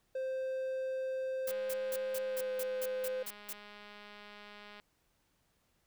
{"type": "tone with pitch glide", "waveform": "triangle", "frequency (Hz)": [523.3, 514.9], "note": ["C5", "C5"], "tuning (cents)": [0, -28], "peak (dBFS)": -32, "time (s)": [0.15, 3.23], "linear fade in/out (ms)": 5, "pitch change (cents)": -28, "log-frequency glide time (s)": [2.23, 2.51]}
{"type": "noise bursts", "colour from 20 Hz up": "blue", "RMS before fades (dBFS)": -41, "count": 10, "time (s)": [1.47, 3.53], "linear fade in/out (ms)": 5, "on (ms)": 44, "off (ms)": 180}
{"type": "click train", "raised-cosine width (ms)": 0.3, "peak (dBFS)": -36, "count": 688, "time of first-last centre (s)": [1.48, 4.799], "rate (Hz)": 207}
{"effects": ["pink hiss -75 dBFS RMS until 5.86 s"]}